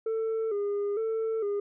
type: tone with vibrato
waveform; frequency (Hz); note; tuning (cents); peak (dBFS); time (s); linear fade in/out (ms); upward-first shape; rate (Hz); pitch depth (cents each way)
sine; 426; G#4; +44; -24; 0.06-1.6; 5; square; 1.1; 79
effects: tanh soft clip ceiling -26 dBFS